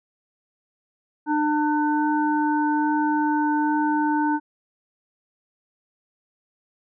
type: harmonic tone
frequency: 300.2 Hz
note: D4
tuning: 38 cents sharp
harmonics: 1 / 3 / 5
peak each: -21 / -23 / -30 dBFS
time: 1.26-4.4 s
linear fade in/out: 50 ms
effects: none